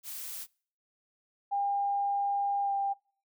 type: noise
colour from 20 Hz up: blue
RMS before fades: -40 dBFS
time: 0.03-0.47 s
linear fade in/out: 50 ms
type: tone with pitch glide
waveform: sine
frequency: 803 to 794.2 Hz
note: G5 to G5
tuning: +41 to +22 cents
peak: -27 dBFS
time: 1.51-2.94 s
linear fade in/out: 20 ms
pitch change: -19 cents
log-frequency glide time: 2.62-2.72 s
effects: noise-tail reverb RT60 0.5 s tail -26 dB re dry